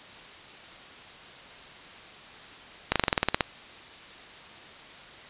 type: slowing click train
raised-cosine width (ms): 0.3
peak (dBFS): -5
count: 11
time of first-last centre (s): 2.92-3.408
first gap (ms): 37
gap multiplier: 1.06
effects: white hiss -46 dBFS RMS until 5.29 s + resampled to 8000 Hz